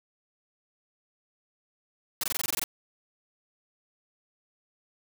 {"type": "noise bursts", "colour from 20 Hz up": "white", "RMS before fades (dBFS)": -29, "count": 10, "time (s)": [2.21, 2.64], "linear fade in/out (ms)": 2, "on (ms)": 25, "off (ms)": 20, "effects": []}